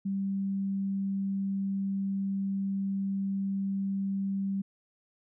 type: tone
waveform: sine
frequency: 195.6 Hz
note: G3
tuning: 4 cents flat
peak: -28 dBFS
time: 0.05-4.62 s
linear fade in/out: 10 ms
effects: none